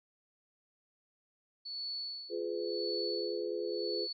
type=tone with tremolo; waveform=sine; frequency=4435 Hz; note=C#8; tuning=in tune; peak=-36 dBFS; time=1.65-4.13 s; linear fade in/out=10 ms; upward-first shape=sine; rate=0.93 Hz; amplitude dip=90%
type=chord; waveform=sine; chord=F diminished; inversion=none; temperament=just; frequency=349.2 / 419.1 / 502.9 Hz; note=F4 / Ab4 / Cb5; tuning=0 / +16 / +31 cents; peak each=-38 / -37 / -39 dBFS; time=2.29-4.08 s; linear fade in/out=50 ms
effects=none